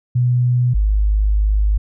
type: tone pair in turn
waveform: sine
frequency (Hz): 123.47 / 51.66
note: B2 / G#1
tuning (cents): 0 / -8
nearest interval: octave + minor third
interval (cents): 1508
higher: first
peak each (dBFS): -12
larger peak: neither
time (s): 0.15-0.74 / 0.74-1.78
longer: second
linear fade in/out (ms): 10
effects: none